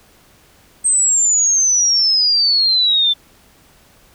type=exponential sweep; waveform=sine; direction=down; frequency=8372 to 3520 Hz; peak=-11 dBFS; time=0.84-3.14 s; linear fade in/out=20 ms; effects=pink hiss -50 dBFS RMS until 4.14 s